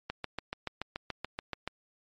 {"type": "click train", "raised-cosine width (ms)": 0.3, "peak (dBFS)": -18, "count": 12, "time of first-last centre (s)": [0.1, 1.676], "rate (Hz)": 6.98, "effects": ["MP3 48 kbps"]}